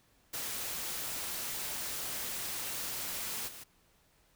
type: noise with level steps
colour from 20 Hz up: white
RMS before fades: -38 / -48 dBFS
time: 0.33-3.64 s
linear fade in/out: 10 ms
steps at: 3.47 s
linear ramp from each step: 20 ms
effects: pink hiss -68 dBFS RMS until 4.35 s